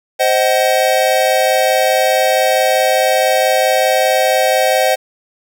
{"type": "chord", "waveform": "square", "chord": "C diminished", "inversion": "none", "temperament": "just", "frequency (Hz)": [523.3, 627.9, 753.5], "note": ["C5", "Eb5", "Gb5"], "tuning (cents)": [0, 16, 31], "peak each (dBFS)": -16, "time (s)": [0.19, 4.96], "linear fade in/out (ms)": 20, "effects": []}